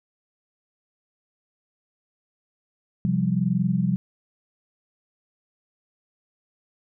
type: chord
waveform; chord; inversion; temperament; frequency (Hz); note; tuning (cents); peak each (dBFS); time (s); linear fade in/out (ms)
sine; C suspended fourth; none; equal; 130.81 / 174.61 / 196; C3 / F3 / G3; 0 / 0 / 0; -26 / -23 / -24; 3.05-3.96; 0
effects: none